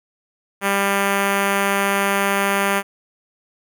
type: tone with notch filter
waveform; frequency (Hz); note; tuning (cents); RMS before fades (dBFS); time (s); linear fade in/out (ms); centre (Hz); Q
5% pulse; 198.3; G3; +20; -19; 0.61-2.83; 50; 5400; 1.8
effects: none